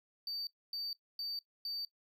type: tone bursts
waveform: triangle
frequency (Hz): 4608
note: D8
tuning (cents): -34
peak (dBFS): -36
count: 4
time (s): 0.27-1.85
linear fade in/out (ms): 2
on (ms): 200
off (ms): 260
effects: noise-tail reverb RT60 0.1 s tail -17 dB re dry

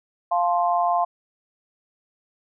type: chord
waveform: sine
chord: F major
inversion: none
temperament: just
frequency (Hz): 698.5 / 873.1 / 1047.7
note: F5 / A5 / C6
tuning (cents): 0 / -14 / +2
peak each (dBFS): -20 / -26 / -24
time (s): 0.31-1.05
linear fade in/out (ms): 10
effects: none

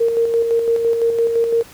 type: tone with tremolo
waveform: sine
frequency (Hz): 462.5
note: A#4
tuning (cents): -14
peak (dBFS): -12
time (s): 0-1.63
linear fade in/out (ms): 10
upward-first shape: square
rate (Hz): 5.9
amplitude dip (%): 40
effects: pink hiss -42 dBFS RMS until 1.73 s + high-pass 60 Hz 12 dB/octave

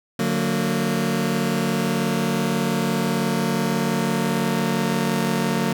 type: chord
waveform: sawtooth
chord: D augmented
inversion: none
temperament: just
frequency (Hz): 146.83 / 183.54 / 229.4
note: D3 / F#3 / A#3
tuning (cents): 0 / -14 / -28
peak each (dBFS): -23 / -20 / -19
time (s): 0.19-5.73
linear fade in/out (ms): 5
effects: none

